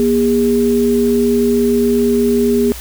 sine tone pair together, 238.8 / 406.9 Hz, A#3 / G#4, +42 / -35 cents, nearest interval major sixth, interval 923 cents, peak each -13 dBFS, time 0-2.72 s, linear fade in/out 0 ms, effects added 60 Hz sine -30 dBFS peak until 2.8 s + white hiss -32 dBFS RMS until 2.8 s

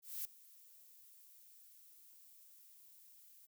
violet noise with ADSR envelope, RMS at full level -41 dBFS, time 0.02-3.47 s, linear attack 230 ms, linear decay 3 ms, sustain -21 dB, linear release 23 ms, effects none

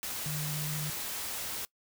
sine tone in noise, 150.9 Hz, D3, 47 cents sharp, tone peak -34 dBFS, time 0.26-0.9 s, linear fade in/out 0 ms, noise white, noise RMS -37 dBFS, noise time 0.03-1.65 s, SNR 0 dB, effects noise-tail reverb RT60 0.1 s tail -22 dB re dry

